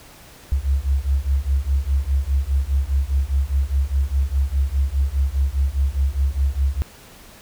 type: beating tone pair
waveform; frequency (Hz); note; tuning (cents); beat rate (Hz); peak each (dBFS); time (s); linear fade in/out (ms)
sine; 66.1 / 71; C2 / C#2; +18 / +42; 4.9; -20; 0.52-6.82; 0
effects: pink hiss -45 dBFS RMS until 7.41 s